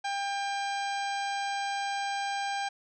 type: harmonic tone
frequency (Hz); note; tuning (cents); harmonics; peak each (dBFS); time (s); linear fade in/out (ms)
798; G5; +31; 1 / 2 / 3 / 4 / 5 / 6 / 7 / 8 / 10; -31 / -37 / -41 / -43 / -45 / -47 / -48 / -49 / -51; 0.04-2.69; 10
effects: none